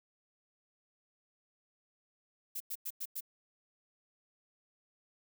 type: noise bursts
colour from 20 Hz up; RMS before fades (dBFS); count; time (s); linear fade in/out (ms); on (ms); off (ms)
violet; -39; 5; 2.55-3.208; 10; 54; 97
effects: none